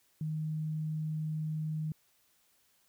sine tone, 155.56 Hz, D#3, in tune, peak -32 dBFS, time 0.21-1.92 s, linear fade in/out 2 ms, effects white hiss -70 dBFS RMS until 2.88 s

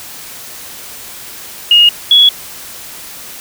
sine tone pair in turn, 2860 / 3367 Hz, F7 / G#7, +41 / +23 cents, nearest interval minor third, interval 282 cents, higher second, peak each -3 dBFS, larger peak neither, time 1.71-1.89 / 2.11-2.29 s, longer neither, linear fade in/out 2 ms, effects white hiss -30 dBFS RMS until 3.4 s

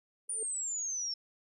sine tone with exponential growth, 440 Hz, A4, in tune, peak -37 dBFS, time 0.28-0.43 s, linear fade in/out 2 ms, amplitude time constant 32 ms
sine exponential sweep, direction down, 9530 to 5380 Hz, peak -33 dBFS, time 0.29-1.14 s, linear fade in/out 5 ms
effects none

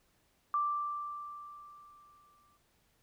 sine tone with exponential decay, 1175 Hz, D6, 1 cent sharp, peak -27 dBFS, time 0.54-2.57 s, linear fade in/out 1 ms, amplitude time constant 440 ms, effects pink hiss -72 dBFS RMS until 3.02 s

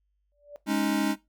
sine tone with exponential growth, 582 Hz, D5, 16 cents flat, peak -36 dBFS, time 0.32-0.56 s, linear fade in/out 0 ms, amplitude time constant 51 ms
square chord, Ab suspended fourth, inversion none, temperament equal, 207.7 / 277.2 / 311.1 Hz, Ab3 / Db4 / Eb4, 0 / 0 / 0 cents, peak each -29 dBFS, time 0.66-1.16 s, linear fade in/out 50 ms
effects noise-tail reverb RT60 0.2 s tail -17 dB re dry + added 50 Hz sine -70 dBFS peak until 1.28 s

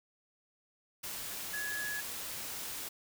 sine tone in noise, 1687 Hz, G#6, 27 cents sharp, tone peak -36 dBFS, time 1.53-2.01 s, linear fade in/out 10 ms, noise white, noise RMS -41 dBFS, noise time 1.03-2.89 s, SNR +2 dB, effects none

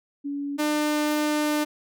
sine / sawtooth tone pair in turn, 284 / 300.3 Hz, C#4 / D4, +42 / +39 cents, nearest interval minor second, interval 97 cents, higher second, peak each -27 / -18 dBFS, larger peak second, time 0.24-0.58 / 0.58-1.65 s, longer second, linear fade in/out 20 ms, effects none

